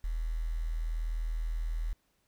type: tone with quantisation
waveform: sine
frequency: 40.47 Hz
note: E1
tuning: 31 cents flat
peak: -30 dBFS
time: 0.04-1.93 s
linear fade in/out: 0 ms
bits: 9
effects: pink hiss -74 dBFS RMS until 2.27 s